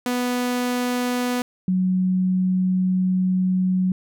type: tone pair in turn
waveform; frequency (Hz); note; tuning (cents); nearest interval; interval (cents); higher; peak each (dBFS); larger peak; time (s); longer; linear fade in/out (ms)
sawtooth / sine; 246.9 / 184.97; B3 / F#3; 0 / 0; perfect fourth; 500; first; -17; neither; 0.06-1.42 / 1.68-3.92; second; 2
effects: none